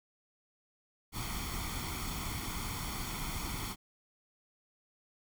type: noise with comb filter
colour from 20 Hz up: pink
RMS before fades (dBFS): -38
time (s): 1.12-3.76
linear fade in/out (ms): 50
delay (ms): 0.9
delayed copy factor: +0.7
effects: none